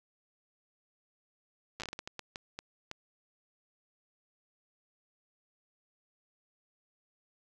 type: slowing click train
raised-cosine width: 0.2 ms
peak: -22 dBFS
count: 13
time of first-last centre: 1.8-2.914 s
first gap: 8 ms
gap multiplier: 1.4
effects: none